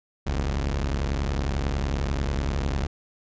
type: tone pair together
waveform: sawtooth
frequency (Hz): 40.16 / 69.3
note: E1 / C#2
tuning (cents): -44 / 0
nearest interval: major sixth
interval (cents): 944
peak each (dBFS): -24 / -22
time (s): 0.26-2.87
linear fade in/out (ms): 10
effects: resampled to 16000 Hz